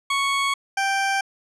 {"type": "tone pair in turn", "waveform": "20% pulse", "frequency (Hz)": [1108.7, 784], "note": ["C#6", "G5"], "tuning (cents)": [0, 0], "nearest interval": "tritone", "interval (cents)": 600, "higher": "first", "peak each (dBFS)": -15, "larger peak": "neither", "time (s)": [[0.1, 0.54], [0.77, 1.21]], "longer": "neither", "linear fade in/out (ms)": 5, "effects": ["low-pass 8000 Hz 12 dB/octave"]}